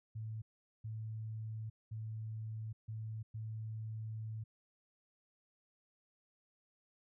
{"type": "tone bursts at uneven times", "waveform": "sine", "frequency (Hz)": 110, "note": "A2", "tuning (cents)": 0, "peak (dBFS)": -40, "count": 5, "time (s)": [[0.15, 0.42], [0.84, 1.7], [1.91, 2.73], [2.88, 3.23], [3.34, 4.44]], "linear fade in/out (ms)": 10, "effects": []}